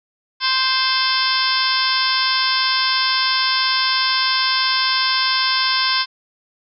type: harmonic tone with a mistuned harmonic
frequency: 523 Hz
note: C5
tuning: 1 cent flat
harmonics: 2 / 3 / 4 / 5 / 6 / 7 / 8 / 9 / 10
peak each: -22 / -24 / -27 / -27 / -26 / -25 / -26 / -24 / -22 dBFS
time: 0.4-6.06 s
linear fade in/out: 50 ms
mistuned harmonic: 7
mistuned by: -62 cents
effects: none